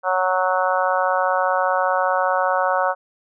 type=harmonic tone; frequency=185 Hz; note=F#3; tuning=in tune; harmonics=3 / 4 / 5 / 6 / 7 / 8; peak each=-22 / -23 / -24 / -25 / -25 / -26 dBFS; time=0.03-2.95 s; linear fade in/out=50 ms; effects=none

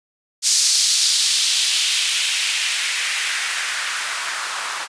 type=noise with band-pass filter sweep; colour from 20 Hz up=blue; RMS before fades=-20 dBFS; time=0.42-4.88 s; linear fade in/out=50 ms; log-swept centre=5400 to 1100 Hz; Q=1.8; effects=resampled to 22050 Hz

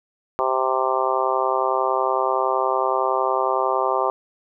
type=harmonic tone; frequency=130.81 Hz; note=C3; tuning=in tune; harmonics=3 / 4 / 5 / 6 / 7 / 8 / 9; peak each=-26 / -26 / -26 / -26 / -26 / -26 / -26 dBFS; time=0.39-4.1 s; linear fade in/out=0 ms; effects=none

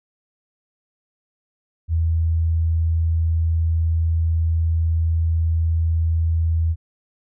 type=tone; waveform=sine; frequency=81.9 Hz; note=E2; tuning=11 cents flat; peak=-16 dBFS; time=1.88-6.76 s; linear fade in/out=50 ms; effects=none

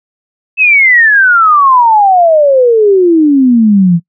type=exponential sweep; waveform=sine; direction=down; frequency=2637 to 164.81 Hz; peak=-3 dBFS; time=0.57-4 s; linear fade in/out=50 ms; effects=noise-tail reverb RT60 0.1 s tail -23 dB re dry

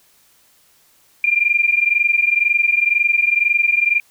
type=tone pair together; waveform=sine; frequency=2384 / 2406 Hz; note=D7 / D7; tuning=+25 / +41 cents; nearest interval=unison; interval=16 cents; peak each=-16 dBFS; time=1.24-4 s; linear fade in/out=2 ms; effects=white hiss -55 dBFS RMS until 4.1 s

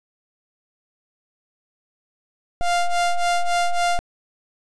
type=ring-modulated tone; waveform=square; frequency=349.2 Hz; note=F4; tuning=in tune; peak=-15 dBFS; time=2.61-3.99 s; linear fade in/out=0 ms; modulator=351 Hz; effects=resampled to 22050 Hz + 9-bit

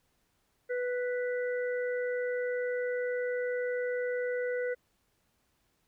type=harmonic tone; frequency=493.9 Hz; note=B4; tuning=in tune; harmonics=1 / 3 / 4; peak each=-30 / -40 / -42 dBFS; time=0.69-4.75 s; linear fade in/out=20 ms; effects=pink hiss -74 dBFS RMS until 5.87 s

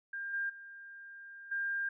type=tone with level steps; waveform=sine; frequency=1600 Hz; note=G6; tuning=35 cents sharp; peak=-37 / -32 / -47 / -32 dBFS; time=0.13-1.89 s; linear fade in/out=5 ms; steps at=0.33 / 0.49 / 1.51 s; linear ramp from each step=10 ms; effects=none

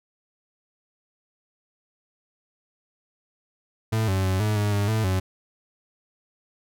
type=tone with pitch steps; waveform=40% pulse; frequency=110.7 / 95.4 / 94.2 / 106.6 / 103.7 / 101.6 / 109.9 / 93.9 Hz; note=A2 / G2 / F#2 / G#2 / G#2 / G#2 / A2 / F#2; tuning=+11 / -47 / +32 / +46 / -2 / -38 / -2 / +26 cents; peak=-20 dBFS; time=3.92-5.2 s; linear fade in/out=10 ms; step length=160 ms; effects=none

